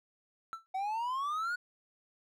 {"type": "tone with exponential decay", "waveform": "triangle", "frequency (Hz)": 1333, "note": "E6", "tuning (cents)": 19, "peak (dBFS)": -32, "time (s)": [0.53, 0.66], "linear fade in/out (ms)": 0, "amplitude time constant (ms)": 27}
{"type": "exponential sweep", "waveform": "triangle", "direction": "up", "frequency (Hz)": [745, 1480], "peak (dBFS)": -30, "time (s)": [0.74, 1.56], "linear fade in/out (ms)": 10}
{"effects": []}